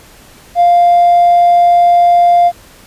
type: tone with hard clipping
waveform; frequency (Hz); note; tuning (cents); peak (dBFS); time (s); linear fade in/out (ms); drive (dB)
sine; 698.5; F5; 0; -5; 0.55-2.52; 50; 1
effects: pink hiss -40 dBFS RMS until 2.86 s + resampled to 32000 Hz